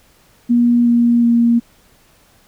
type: tone with pitch steps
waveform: sine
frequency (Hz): 239.2 / 237 / 234.8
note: A#3 / A#3 / A#3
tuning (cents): +45 / +29 / +13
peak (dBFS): -9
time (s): 0.49-1.6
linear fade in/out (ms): 20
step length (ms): 370
effects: pink hiss -52 dBFS RMS until 2.47 s